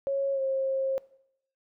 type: tone with pitch glide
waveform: sine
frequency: 550 to 535 Hz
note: C#5 to C5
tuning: -14 to +38 cents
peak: -25 dBFS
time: 0.07-0.98 s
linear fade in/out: 0 ms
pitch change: -48 cents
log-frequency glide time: 0.33-0.41 s
effects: noise-tail reverb RT60 0.7 s tail -20 dB re dry